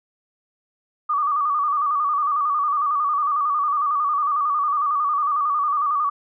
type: tone with vibrato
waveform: sine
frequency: 1174.7 Hz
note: D6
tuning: in tune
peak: -18 dBFS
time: 1.09-6.1 s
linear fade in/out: 10 ms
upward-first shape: square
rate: 11 Hz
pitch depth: 62 cents each way
effects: none